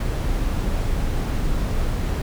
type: noise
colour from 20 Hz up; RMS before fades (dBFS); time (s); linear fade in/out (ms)
brown; -22; 0-2.22; 5
effects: none